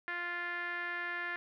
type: tone with low-pass filter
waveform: 5% pulse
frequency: 349.2 Hz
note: F4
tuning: in tune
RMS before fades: -38 dBFS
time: 0.08-1.36 s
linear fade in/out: 0 ms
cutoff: 1800 Hz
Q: 4.3
effects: none